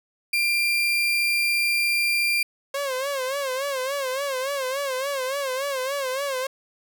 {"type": "tone", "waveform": "35% pulse", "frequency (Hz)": 2381, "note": "D7", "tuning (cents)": 23, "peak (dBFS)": -18, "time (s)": [0.33, 2.43], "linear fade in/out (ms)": 5}
{"type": "tone with vibrato", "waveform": "sawtooth", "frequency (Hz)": 539, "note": "C#5", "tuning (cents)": -49, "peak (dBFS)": -21, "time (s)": [2.74, 6.47], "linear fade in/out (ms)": 5, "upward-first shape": "sine", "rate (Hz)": 3.5, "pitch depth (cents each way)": 100}
{"effects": []}